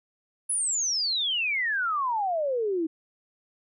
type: exponential sweep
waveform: sine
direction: down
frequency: 10548 to 311 Hz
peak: -24 dBFS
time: 0.49-2.87 s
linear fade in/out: 10 ms
effects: none